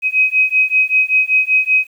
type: beating tone pair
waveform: sine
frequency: 2526 / 2531.2 Hz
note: D#7 / D#7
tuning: +26 / +29 cents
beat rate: 5.2 Hz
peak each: -14 dBFS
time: 0.02-1.87 s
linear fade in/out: 50 ms
effects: 8-bit